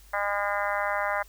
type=harmonic tone; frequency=203 Hz; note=G#3; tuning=39 cents flat; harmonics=3 / 4 / 5 / 6 / 7 / 8 / 9 / 10; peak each=-31 / -32 / -33 / -34 / -34 / -35 / -36 / -36 dBFS; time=0.13-1.23 s; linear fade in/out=10 ms; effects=added 50 Hz sine -51 dBFS peak until 1.28 s + white hiss -57 dBFS RMS until 1.28 s